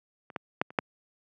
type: clicks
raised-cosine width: 0.5 ms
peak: -30 / -17 / -9 / -30 / -8 dBFS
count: 5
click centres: 0.302 / 0.362 / 0.615 / 0.705 / 0.788 s
effects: high-pass 150 Hz 12 dB/octave